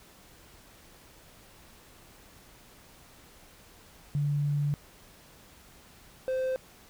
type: tone pair in turn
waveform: sine / triangle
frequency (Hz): 145.1 / 519.2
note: D3 / C5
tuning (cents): -21 / -13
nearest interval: octave + minor seventh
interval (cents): 2208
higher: second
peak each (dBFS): -25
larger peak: neither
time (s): 4.15-4.74 / 6.28-6.56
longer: first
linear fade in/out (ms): 0
effects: pink hiss -55 dBFS RMS until 6.89 s